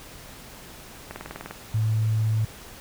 click train, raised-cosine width 0.5 ms, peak -19 dBFS, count 9, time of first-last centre 1.11-1.51 s, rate 20 Hz
sine tone, 109.7 Hz, A2, 5 cents flat, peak -20 dBFS, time 1.74-2.45 s, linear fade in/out 5 ms
effects pink hiss -44 dBFS RMS until 2.8 s

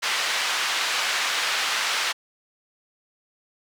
pink band-pass noise, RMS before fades -25 dBFS, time 0.02-2.13 s, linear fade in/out 20 ms, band 1300 to 5200 Hz, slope 12 dB/octave, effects none

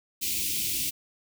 white band-stop noise, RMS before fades -29 dBFS, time 0.21-0.91 s, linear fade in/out 20 ms, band 360 to 2300 Hz, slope 48 dB/octave, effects none

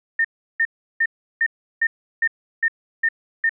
sine tone bursts, 1820 Hz, A#6, 42 cents flat, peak -15 dBFS, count 9, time 0.19-3.494 s, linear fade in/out 5 ms, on 56 ms, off 350 ms, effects none

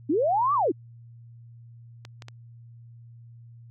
sine linear two-way sweep, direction up then down, 261.6 to 1200 to 261.6 Hz, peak -20 dBFS, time 0.09-0.72 s, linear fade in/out 10 ms, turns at 0.54 s
clicks, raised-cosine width 0.2 ms, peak -24 dBFS, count 3, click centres 2.051 / 2.222 / 2.284 s
effects added 117 Hz sine -45 dBFS peak until 3.7 s

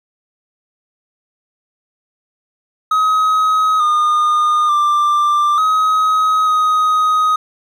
triangle tone with pitch steps, 1268 / 1220 / 1184 / 1267 / 1254 Hz, D#6 / D#6 / D6 / D#6 / D#6, +32 / -34 / +14 / +31 / +13 cents, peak -9 dBFS, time 2.91-7.36 s, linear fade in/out 5 ms, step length 890 ms, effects none

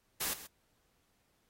white noise with echo, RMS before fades -35 dBFS, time 0.2-0.34 s, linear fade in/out 10 ms, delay 130 ms, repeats 1, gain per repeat -14 dB, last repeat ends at 0.47 s, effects pink hiss -75 dBFS RMS until 1.49 s + AAC 48 kbps

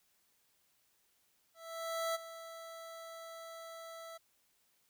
25% pulse tone with ADSR envelope, 659.3 Hz, E5, in tune, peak -29 dBFS, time 1.54-4.18 s, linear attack 610 ms, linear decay 20 ms, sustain -14 dB, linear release 14 ms, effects white hiss -74 dBFS RMS until 4.89 s

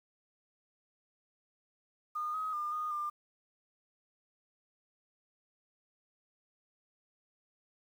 sine tone with pitch steps, 1220 / 1266 / 1204 / 1230 / 1197 Hz, D#6 / D#6 / D6 / D#6 / D6, -34 / +30 / +43 / -20 / +33 cents, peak -33 dBFS, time 2.15-3.1 s, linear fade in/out 10 ms, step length 190 ms, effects 10-bit

